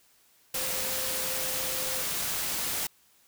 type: tone in noise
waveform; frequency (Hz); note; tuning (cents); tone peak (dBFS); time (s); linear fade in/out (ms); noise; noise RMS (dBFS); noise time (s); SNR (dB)
sine; 520; C5; -11; -40; 0.54-2.02; 5; white; -31; 0.54-2.87; -12
effects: white hiss -63 dBFS RMS until 3.27 s